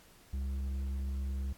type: tone with tanh clipping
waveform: sine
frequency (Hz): 67.5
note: C#2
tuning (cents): -45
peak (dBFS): -34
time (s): 0.33-1.53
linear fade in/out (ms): 5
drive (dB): 7
effects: pink hiss -60 dBFS RMS until 1.57 s + AAC 64 kbps